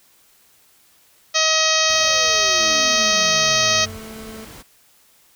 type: harmonic tone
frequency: 634 Hz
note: D#5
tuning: 32 cents sharp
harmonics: 1 / 2 / 3 / 4 / 5 / 6 / 7 / 8 / 9 / 10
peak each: -24 / -24 / -24 / -24 / -24 / -24 / -24 / -24 / -24 / -24 dBFS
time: 1.34-3.86 s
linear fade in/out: 20 ms
type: noise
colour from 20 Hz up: pink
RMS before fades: -40 dBFS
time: 1.88-4.63 s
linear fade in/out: 20 ms
type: exponential sweep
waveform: sine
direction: down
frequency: 665 to 86 Hz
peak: -33 dBFS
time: 1.94-3.98 s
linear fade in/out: 20 ms
type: tone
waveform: 25% pulse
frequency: 220 Hz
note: A3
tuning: in tune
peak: -31 dBFS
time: 2.6-4.45 s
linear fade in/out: 5 ms
effects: white hiss -55 dBFS RMS until 5.35 s